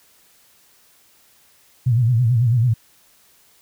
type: tone with vibrato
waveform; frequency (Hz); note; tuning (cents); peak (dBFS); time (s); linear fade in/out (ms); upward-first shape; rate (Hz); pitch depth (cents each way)
sine; 119.2; A#2; +39; -13; 1.86-2.74; 10; sine; 9.1; 130
effects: white hiss -55 dBFS RMS until 3.61 s